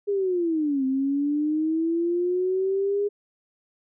sine linear two-way sweep, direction down then up, 411.7 to 261.1 to 411.7 Hz, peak -21 dBFS, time 0.07-3.09 s, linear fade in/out 20 ms, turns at 0.85 s, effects none

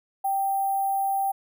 sine tone with sample-and-hold, 784 Hz, G5, in tune, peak -22 dBFS, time 0.24-1.32 s, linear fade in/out 10 ms, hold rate 11025 Hz, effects none

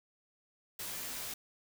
white noise with comb filter, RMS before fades -41 dBFS, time 0.79-1.34 s, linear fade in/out 5 ms, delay 14 ms, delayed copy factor -0.85, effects none

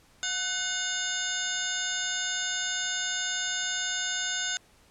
harmonic tone with a mistuned harmonic, 720 Hz, F#5, 47 cents flat, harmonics 1 / 2 / 3 / 4 / 5 / 6 / 7 / 9 / 10, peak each -45 / -33 / -43 / -39 / -34 / -42 / -42 / -35 / -36 dBFS, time 0.23-4.57 s, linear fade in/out 0 ms, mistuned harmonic 2, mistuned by +73 cents, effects pink hiss -60 dBFS RMS until 4.9 s + low-pass 11000 Hz 12 dB/octave

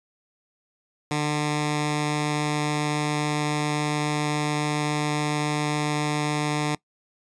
10% pulse tone with notch filter, 149.4 Hz, D3, 30 cents sharp, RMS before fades -25 dBFS, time 1.11-6.75 s, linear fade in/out 2 ms, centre 540 Hz, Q 1.9, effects noise-tail reverb RT60 0.1 s tail -22 dB re dry + resampled to 22050 Hz

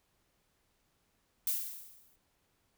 violet noise with exponential decay, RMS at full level -30 dBFS, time 1.47-2.16 s, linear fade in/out 2 ms, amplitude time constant 150 ms, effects pink hiss -75 dBFS RMS until 2.77 s

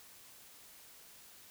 silence, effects white hiss -57 dBFS RMS until 1.5 s

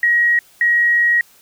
sine tone pair in turn, 1897 / 1897 Hz, A#6 / A#6, +30 / +30 cents, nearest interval unison, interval 0 cents, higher neither, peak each -11 dBFS, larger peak neither, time 0.03-0.39 / 0.61-1.21 s, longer second, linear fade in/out 2 ms, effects white hiss -50 dBFS RMS until 1.41 s

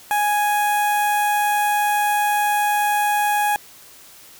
sawtooth tone with notch filter, 830.6 Hz, G#5, in tune, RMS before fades -19 dBFS, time 0.11-3.56 s, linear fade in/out 0 ms, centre 4600 Hz, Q 0.81, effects white hiss -45 dBFS RMS until 4.39 s

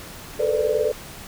sine tone cluster, 433.5 / 452.4 / 502 / 590 Hz, A4 / A4 / B4 / D5, -26 / +48 / +28 / +8 cents, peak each -24 dBFS, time 0.39-0.92 s, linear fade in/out 10 ms, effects pink hiss -39 dBFS RMS until 1.27 s

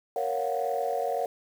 sine chord, Gb major seventh, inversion first, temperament equal, 466.2 / 554.4 / 698.5 / 740 Hz, Bb4 / Db5 / F5 / Gb5, 0 / 0 / 0 / 0 cents, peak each -31 dBFS, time 0.16-1.26 s, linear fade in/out 2 ms, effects tanh soft clip ceiling -18 dBFS + 8-bit

